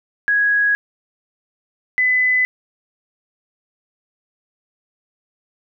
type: tone pair in turn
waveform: sine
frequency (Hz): 1661.2 / 2008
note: G#6 / B6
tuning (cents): 0 / +28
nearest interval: minor third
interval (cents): 328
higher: second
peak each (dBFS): -13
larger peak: neither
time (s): 0.28-0.75 / 1.98-2.45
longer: neither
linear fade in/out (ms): 0
effects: none